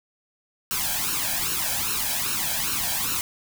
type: noise with flanger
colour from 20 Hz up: white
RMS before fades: -26 dBFS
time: 0.71-3.21 s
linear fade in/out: 0 ms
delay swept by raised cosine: 0.72 to 1.27 ms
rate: 2.5 Hz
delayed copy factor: +0.75
effects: none